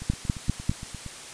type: two click trains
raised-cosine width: 5 ms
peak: -10 / -24 dBFS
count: 4 / 10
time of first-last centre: 0.1-0.695 / 0.02-1.063 s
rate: 5.04 / 8.63 Hz
effects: white hiss -41 dBFS RMS until 1.33 s + resampled to 22050 Hz